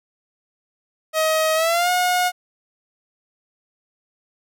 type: tone with pitch glide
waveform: sawtooth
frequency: 632 to 721.8 Hz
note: D#5 to F#5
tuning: +27 to -43 cents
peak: -13 dBFS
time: 1.13-2.32 s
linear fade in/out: 50 ms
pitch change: +230 cents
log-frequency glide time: 1.55-1.9 s
effects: none